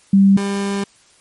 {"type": "tone pair in turn", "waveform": ["sine", "30% pulse"], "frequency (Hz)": [196, 199.2], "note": ["G3", "G3"], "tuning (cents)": [0, 28], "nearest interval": "unison", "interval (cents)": 28, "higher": "second", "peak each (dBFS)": [-7, -16], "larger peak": "first", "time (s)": [[0.13, 0.37], [0.37, 0.84]], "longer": "second", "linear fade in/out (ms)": 5, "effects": ["white hiss -52 dBFS RMS until 1.2 s", "MP3 48 kbps"]}